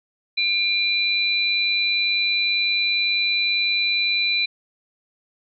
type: tone pair together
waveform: sine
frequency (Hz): 2387 / 3995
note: D7 / B7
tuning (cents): +28 / +19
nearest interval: major sixth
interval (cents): 891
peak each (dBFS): -21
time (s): 0.37-4.46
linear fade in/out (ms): 10
effects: none